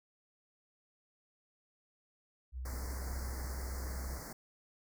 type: tone with pitch glide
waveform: sine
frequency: 63.4 to 64.77 Hz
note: B1 to C2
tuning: +46 to -17 cents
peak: -38 dBFS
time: 2.52-4.2 s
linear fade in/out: 50 ms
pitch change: +37 cents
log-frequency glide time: 2.77-3.04 s
type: band-stop noise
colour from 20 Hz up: pink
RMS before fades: -46 dBFS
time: 2.65-4.33 s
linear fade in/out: 5 ms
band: 2100 to 4500 Hz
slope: 96 dB/octave
effects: none